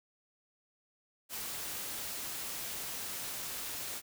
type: noise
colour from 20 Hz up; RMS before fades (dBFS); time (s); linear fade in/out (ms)
white; -40; 1.29-4.02; 50
effects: none